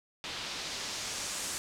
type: noise with low-pass filter sweep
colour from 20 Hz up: white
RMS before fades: -38 dBFS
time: 0.24-1.58 s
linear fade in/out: 0 ms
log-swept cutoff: 3900 to 8600 Hz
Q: 1.3
effects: none